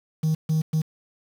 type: tone bursts at uneven times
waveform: triangle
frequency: 157.5 Hz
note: D#3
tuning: 21 cents sharp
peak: -16 dBFS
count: 3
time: 0.23-0.35 / 0.49-0.62 / 0.73-0.82 s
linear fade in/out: 10 ms
effects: tanh soft clip ceiling -14 dBFS + 7-bit